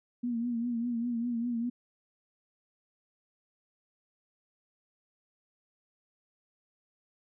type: tone with vibrato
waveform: sine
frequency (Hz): 236.8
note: A#3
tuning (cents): +27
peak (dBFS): -29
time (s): 0.23-1.7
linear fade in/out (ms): 10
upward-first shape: triangle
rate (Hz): 5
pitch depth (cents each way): 71
effects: none